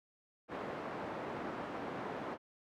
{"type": "band-pass noise", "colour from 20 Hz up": "pink", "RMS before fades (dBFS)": -42, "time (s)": [0.48, 2.38], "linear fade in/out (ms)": 50, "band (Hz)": [240, 1300], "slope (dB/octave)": 12, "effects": []}